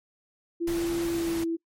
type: tone with pitch glide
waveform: sine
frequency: 338.7 to 331.2 Hz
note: E4 to E4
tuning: +47 to +8 cents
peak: -25 dBFS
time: 0.6-1.57 s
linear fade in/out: 20 ms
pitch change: -39 cents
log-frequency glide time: 1.03-1.45 s
type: noise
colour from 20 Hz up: pink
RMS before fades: -37 dBFS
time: 0.67-1.44 s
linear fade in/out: 5 ms
effects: noise-tail reverb RT60 0.1 s tail -23 dB re dry + MP3 64 kbps